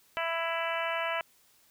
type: harmonic tone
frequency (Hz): 331.5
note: E4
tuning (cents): +10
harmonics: 2 / 3 / 4 / 5 / 6 / 7 / 8 / 9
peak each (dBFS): -34 / -36 / -37 / -38 / -39 / -39 / -40 / -41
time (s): 0.17-1.21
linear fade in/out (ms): 0
effects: white hiss -64 dBFS RMS until 1.7 s